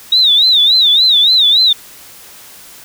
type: tone with vibrato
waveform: sine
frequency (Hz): 3753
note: A#7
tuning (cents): +11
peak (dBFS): -6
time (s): 0.12-1.73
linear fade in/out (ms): 5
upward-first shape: sine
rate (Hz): 3.5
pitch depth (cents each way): 150
effects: white hiss -37 dBFS RMS until 2.84 s